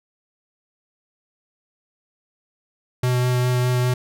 square tone with vibrato, 124.9 Hz, B2, 20 cents sharp, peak -18 dBFS, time 3.03-3.94 s, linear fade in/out 5 ms, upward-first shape sine, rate 4.9 Hz, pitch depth 10 cents each way, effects none

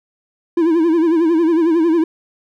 triangle tone with vibrato, 329.6 Hz, E4, in tune, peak -9 dBFS, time 0.57-2.04 s, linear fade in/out 5 ms, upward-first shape sine, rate 11 Hz, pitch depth 95 cents each way, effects none

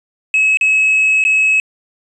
triangle tone with dropouts, 2573 Hz, E7, 43 cents flat, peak -7 dBFS, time 0.34-1.6 s, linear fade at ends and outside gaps 1 ms, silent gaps 0.572-0.611 / 1.24-1.25 s, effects tanh soft clip ceiling -4 dBFS + resampled to 24000 Hz

